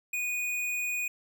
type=tone; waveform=square; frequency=2470 Hz; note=D#7; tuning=13 cents flat; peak=-30 dBFS; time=0.13-1.08 s; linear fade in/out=5 ms; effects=none